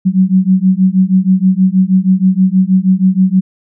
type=beating tone pair; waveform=sine; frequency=184.5 / 190.8 Hz; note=F#3 / G3; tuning=-5 / -47 cents; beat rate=6.3 Hz; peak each=-10 dBFS; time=0.05-3.41 s; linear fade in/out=20 ms; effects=none